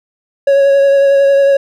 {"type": "tone with vibrato", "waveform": "triangle", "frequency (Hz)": 554.4, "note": "C#5", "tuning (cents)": 0, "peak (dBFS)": -4, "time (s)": [0.47, 1.57], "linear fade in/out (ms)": 5, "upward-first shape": "triangle", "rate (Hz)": 11, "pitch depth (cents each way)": 19, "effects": []}